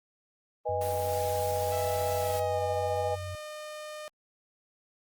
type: chord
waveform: sine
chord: G# minor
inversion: first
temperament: equal with one note detuned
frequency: 493.9 / 622.3 / 821.1 Hz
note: B4 / D#5 / G#5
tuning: 0 / 0 / -20 cents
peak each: -32 dBFS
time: 0.65-3.16 s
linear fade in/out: 20 ms
type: tone with vibrato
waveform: sine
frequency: 92.5 Hz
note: F#2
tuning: in tune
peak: -36 dBFS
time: 0.69-3.35 s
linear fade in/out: 0 ms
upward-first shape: sine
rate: 11 Hz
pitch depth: 22 cents each way
type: noise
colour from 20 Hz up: white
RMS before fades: -41 dBFS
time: 0.81-2.4 s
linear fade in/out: 5 ms
type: tone with pitch glide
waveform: sawtooth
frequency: 659.3 to 608.1 Hz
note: E5 to D#5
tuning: 0 to -40 cents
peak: -35 dBFS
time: 1.72-4.08 s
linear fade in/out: 0 ms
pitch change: -140 cents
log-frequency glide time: 2.2-2.61 s
effects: Opus 24 kbps